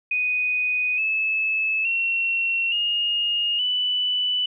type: tone with pitch steps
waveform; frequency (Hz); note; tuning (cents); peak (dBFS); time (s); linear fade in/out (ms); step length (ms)
sine; 2489 / 2604 / 2724 / 2849 / 2981; D#7 / E7 / F7 / F7 / F#7; 0 / -22 / -44 / +34 / +12; -20; 0.11-4.46; 5; 870
effects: none